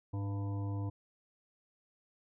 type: harmonic tone with a mistuned harmonic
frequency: 99 Hz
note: G2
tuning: 18 cents sharp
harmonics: 1 / 3 / 5 / 7 / 9 / 10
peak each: -34 / -43 / -51 / -54 / -54 / -54 dBFS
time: 0.13-0.9 s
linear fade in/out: 10 ms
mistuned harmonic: 1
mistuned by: +71 cents
effects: none